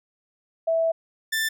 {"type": "tone pair in turn", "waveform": ["sine", "sawtooth"], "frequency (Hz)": [656, 1773.2], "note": ["E5", "A6"], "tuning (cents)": [-9, 13], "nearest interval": "octave + perfect fourth", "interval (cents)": 1722, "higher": "second", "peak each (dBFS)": -19, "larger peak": "neither", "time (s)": [[0.67, 0.92], [1.32, 1.49]], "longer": "first", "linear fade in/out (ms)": 10, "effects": []}